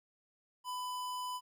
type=tone; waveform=square; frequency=999 Hz; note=B5; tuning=20 cents sharp; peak=-38 dBFS; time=0.64-1.41 s; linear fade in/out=50 ms; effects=13-bit